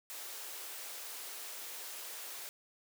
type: high-pass noise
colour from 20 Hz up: white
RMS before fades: -45 dBFS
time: 0.1-2.49 s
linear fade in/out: 0 ms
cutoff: 360 Hz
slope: 24 dB/octave
effects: none